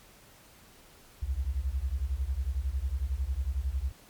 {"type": "beating tone pair", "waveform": "sine", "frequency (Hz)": [60.9, 71.9], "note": ["B1", "D2"], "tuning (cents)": [-24, -36], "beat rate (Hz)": 11, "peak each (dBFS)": -31, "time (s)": [1.22, 3.92], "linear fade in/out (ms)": 10, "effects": ["pink hiss -56 dBFS RMS until 4.09 s", "MP3 96 kbps"]}